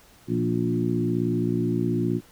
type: harmonic tone with a mistuned harmonic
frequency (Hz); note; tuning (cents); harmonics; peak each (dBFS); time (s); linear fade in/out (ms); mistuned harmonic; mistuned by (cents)
59; A#1; +22; 2 / 3 / 4 / 5 / 6; -28 / -28 / -28 / -28 / -28; 0.27-2.21; 50; 3; -32
effects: pink hiss -54 dBFS RMS until 2.31 s